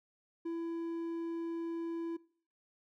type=tone; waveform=triangle; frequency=333.7 Hz; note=E4; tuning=21 cents sharp; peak=-33 dBFS; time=0.45-2.17 s; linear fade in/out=10 ms; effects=noise-tail reverb RT60 0.5 s tail -22 dB re dry